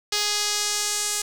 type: tone with band-pass filter sweep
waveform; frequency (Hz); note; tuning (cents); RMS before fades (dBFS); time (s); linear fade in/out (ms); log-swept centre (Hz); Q
sawtooth; 415.3; G#4; 0; -25; 0.12-1.22; 5; 4900 to 7700; 1.7
effects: 7-bit